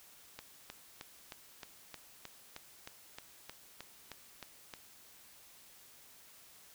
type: click train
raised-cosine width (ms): 0.2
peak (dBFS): -27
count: 15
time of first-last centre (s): 0.39-4.738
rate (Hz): 3.22
effects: white hiss -59 dBFS RMS until 6.74 s